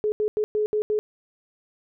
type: tone bursts at uneven times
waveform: sine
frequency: 424.4 Hz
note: G#4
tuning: 38 cents sharp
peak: -20 dBFS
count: 6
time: 0.04-0.12 / 0.2-0.28 / 0.37-0.44 / 0.55-0.66 / 0.73-0.82 / 0.9-0.99 s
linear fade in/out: 0 ms
effects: none